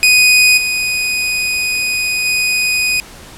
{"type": "tone with level steps", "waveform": "sawtooth", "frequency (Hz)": 2489, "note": "D#7", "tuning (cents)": 0, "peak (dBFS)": [-3, -11, -9], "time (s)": [0.03, 3], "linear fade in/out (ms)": 0, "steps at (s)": [0.57, 2.25], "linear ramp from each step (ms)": 10, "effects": ["pink hiss -36 dBFS RMS until 3.37 s", "low-pass 12000 Hz 12 dB/octave"]}